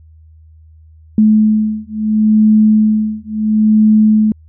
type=beating tone pair; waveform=sine; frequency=215 / 215.73 Hz; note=A3 / A3; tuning=-40 / -34 cents; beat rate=0.73 Hz; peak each=-11 dBFS; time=1.18-4.32 s; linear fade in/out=2 ms; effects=added 79 Hz sine -39 dBFS peak until 4.48 s